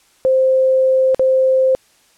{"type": "tone with dropouts", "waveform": "sine", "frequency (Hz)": 523.3, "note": "C5", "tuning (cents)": 0, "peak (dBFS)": -10, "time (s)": [0.25, 1.75], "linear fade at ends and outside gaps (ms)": 0, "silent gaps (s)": [1.146, 1.195], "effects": ["white hiss -54 dBFS RMS until 2.17 s", "low-pass 10000 Hz 12 dB/octave"]}